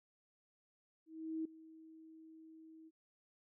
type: tone with ADSR envelope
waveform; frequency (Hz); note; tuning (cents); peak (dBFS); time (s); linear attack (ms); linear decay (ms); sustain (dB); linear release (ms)
sine; 320; D#4; +49; -36; 1.06-2.91; 390; 5; -19; 37
effects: none